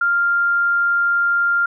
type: tone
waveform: sine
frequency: 1396 Hz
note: F6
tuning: 1 cent flat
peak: -14 dBFS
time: 0.01-1.66 s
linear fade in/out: 5 ms
effects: none